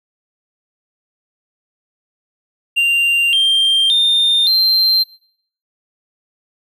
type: tone with pitch steps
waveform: triangle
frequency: 2781 / 3176 / 3627 / 4143 Hz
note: F7 / G7 / A#7 / C8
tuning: -8 / +22 / -48 / -18 cents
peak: -8 dBFS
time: 2.76-5.04 s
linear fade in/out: 20 ms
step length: 570 ms
effects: noise-tail reverb RT60 0.6 s tail -21 dB re dry + tanh soft clip ceiling -4 dBFS